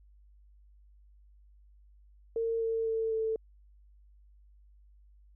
sine tone with pitch steps, 455.8 / 451.6 / 447.5 / 443.3 Hz, A#4 / A4 / A4 / A4, -39 / +45 / +29 / +13 cents, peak -28 dBFS, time 2.36-3.36 s, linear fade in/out 2 ms, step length 250 ms, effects added 50 Hz sine -56 dBFS peak until 5.35 s

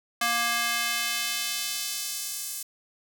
square tone with high-pass filter sweep, 235.3 Hz, A#3, 16 cents sharp, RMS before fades -29 dBFS, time 0.21-2.63 s, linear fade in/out 5 ms, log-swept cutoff 1100 to 8100 Hz, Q 0.87, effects 8-bit

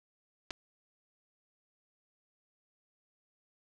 clicks, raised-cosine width 0.2 ms, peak -21 dBFS, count 2, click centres 0.506 / 0.509 s, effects none

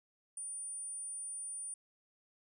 sine tone, 9340 Hz, D9, 11 cents flat, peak -40 dBFS, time 0.37-1.74 s, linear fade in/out 2 ms, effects none

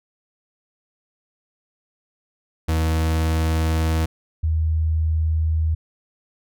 40% pulse / sine tone pair in turn, 80.2 / 79.51 Hz, E2 / D#2, -47 / +38 cents, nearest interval unison, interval 15 cents, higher first, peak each -17 dBFS, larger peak neither, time 2.68-4.06 / 4.43-5.75 s, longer first, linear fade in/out 10 ms, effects none

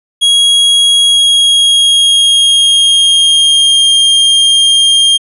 45% pulse tone with pitch glide, 3300 to 3212 Hz, G#7 to G7, -12 to +41 cents, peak -5 dBFS, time 0.21-5.18 s, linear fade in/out 20 ms, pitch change -47 cents, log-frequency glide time 1.09-3.91 s, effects resampled to 24000 Hz

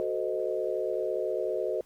sine chord, F# diminished seventh, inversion none, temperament equal with one note detuned, 370 / 440 / 514.3 / 622.3 Hz, F#4 / A4 / C5 / Eb5, 0 / 0 / -30 / 0 cents, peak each -33 dBFS, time 0-1.81 s, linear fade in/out 0 ms, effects pink hiss -63 dBFS RMS until 1.85 s + Opus 32 kbps

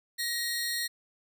sawtooth tone pair together, 1888 / 4238 Hz, A#6 / C8, +22 / +21 cents, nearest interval octave + major second, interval 1399 cents, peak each -29 / -30 dBFS, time 0.18-0.88 s, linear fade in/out 20 ms, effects none

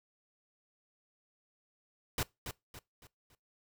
pink noise with echo, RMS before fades -33 dBFS, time 2.18-2.23 s, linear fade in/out 2 ms, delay 280 ms, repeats 4, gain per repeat -8 dB, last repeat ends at 3.35 s, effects noise-tail reverb RT60 0.2 s tail -22 dB re dry

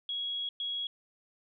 sine tone bursts at uneven times, 3322 Hz, G#7, in tune, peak -32 dBFS, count 2, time 0.09-0.49 / 0.6-0.87 s, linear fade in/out 2 ms, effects none

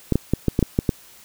clicks, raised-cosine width 3 ms, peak -4 dBFS, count 8, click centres 0.123 / 0.156 / 0.336 / 0.483 / 0.591 / 0.627 / 0.789 / 0.892 s, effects white hiss -48 dBFS RMS until 1.24 s

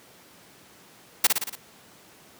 white noise with echo, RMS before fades -17 dBFS, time 1.24-1.27 s, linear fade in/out 5 ms, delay 57 ms, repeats 5, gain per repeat -4 dB, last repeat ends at 1.555 s, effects pink hiss -52 dBFS RMS until 2.39 s + high-pass 150 Hz 12 dB/octave

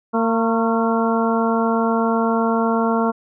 harmonic tone with a mistuned harmonic, 228 Hz, A#3, 38 cents flat, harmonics 1 / 2 / 3 / 4 / 5 / 6, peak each -19 / -22 / -24 / -25 / -26 / -27 dBFS, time 0.13-3.12 s, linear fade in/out 20 ms, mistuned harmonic 5, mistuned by -57 cents, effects none

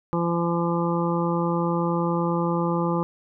harmonic tone, 170.5 Hz, F3, 41 cents flat, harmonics 1 / 2 / 3 / 5 / 6 / 7, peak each -24 / -27 / -29 / -31 / -32 / -32 dBFS, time 0.13-3.03 s, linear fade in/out 0 ms, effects none

